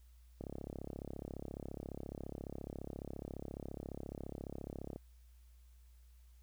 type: click train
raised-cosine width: 2 ms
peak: -30 dBFS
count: 158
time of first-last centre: 0.41-4.961 s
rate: 34.5 Hz
effects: added 60 Hz sine -58 dBFS peak until 6.42 s + white hiss -75 dBFS RMS until 6.42 s